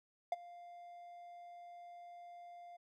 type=tone with ADSR envelope; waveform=triangle; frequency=699 Hz; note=F5; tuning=1 cent sharp; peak=-28 dBFS; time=0.32-2.77 s; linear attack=3 ms; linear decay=26 ms; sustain=-21 dB; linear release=11 ms; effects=none